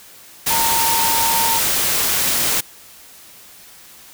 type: tone in noise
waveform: sine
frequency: 915 Hz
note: A#5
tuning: 32 cents flat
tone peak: -19 dBFS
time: 0.5-1.59 s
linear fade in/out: 10 ms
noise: white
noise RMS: -18 dBFS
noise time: 0.46-2.61 s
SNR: -4 dB
effects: white hiss -43 dBFS RMS until 4.13 s